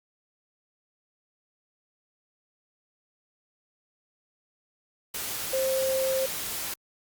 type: tone in noise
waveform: sine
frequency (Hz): 528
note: C5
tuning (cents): +16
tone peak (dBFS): -24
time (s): 5.53-6.26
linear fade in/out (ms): 5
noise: white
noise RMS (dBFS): -33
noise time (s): 5.14-6.74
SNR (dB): +6
effects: Opus 48 kbps